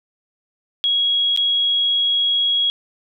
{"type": "tone with dropouts", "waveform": "sine", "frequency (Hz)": 3314, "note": "G#7", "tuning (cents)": -4, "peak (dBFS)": -15, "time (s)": [0.84, 2.7], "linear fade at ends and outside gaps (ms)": 0, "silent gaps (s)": [1.363, 1.374], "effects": []}